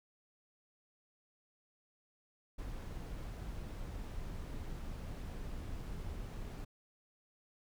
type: noise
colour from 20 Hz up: brown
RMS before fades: -43 dBFS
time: 2.58-6.65 s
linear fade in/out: 10 ms
effects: none